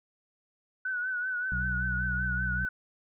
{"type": "tone with vibrato", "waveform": "sine", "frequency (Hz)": 1490, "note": "F#6", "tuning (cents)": 12, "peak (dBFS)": -29, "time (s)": [0.85, 2.69], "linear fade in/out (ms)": 5, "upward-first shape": "triangle", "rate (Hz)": 5.2, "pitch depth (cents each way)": 64}
{"type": "harmonic tone", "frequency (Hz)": 61.9, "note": "B1", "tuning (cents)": 5, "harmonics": [1, 2, 3], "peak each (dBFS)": [-33, -36, -38], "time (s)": [1.52, 2.65], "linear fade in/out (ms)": 0}
{"effects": []}